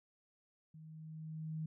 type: tone with level ramp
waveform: sine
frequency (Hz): 157.6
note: D#3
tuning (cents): +23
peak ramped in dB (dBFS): -52 to -37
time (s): 0.74-1.66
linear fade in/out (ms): 5
effects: none